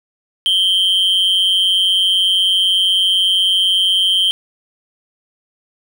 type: tone with amplitude modulation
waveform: triangle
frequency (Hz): 3136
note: G7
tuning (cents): 0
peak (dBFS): -7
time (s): 0.46-4.31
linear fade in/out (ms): 0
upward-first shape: sine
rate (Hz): 186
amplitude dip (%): 65
effects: none